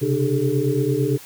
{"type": "tone cluster", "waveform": "sine", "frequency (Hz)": [129.2, 138.1, 300.2, 399.2, 435.2], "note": ["C3", "C#3", "D4", "G4", "A4"], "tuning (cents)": [-21, -6, 38, 32, -19], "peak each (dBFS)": -24, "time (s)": [0.01, 1.18], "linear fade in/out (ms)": 20, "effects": ["white hiss -42 dBFS RMS until 1.25 s"]}